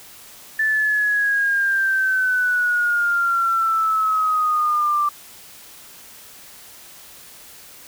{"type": "exponential sweep", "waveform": "sine", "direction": "down", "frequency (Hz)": [1760, 1174.7], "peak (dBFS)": -16, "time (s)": [0.59, 5.09], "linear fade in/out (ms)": 5, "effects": ["white hiss -43 dBFS RMS until 7.87 s"]}